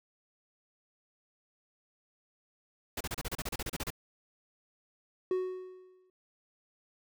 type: noise bursts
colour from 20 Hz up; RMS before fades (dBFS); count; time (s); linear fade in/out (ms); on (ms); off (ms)
pink; -36; 14; 2.97-3.904; 5; 37; 32
type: tone with exponential decay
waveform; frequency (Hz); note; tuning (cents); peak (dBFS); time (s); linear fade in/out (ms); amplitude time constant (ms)
triangle; 370; F#4; 0; -24; 5.31-6.1; 2; 170
effects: none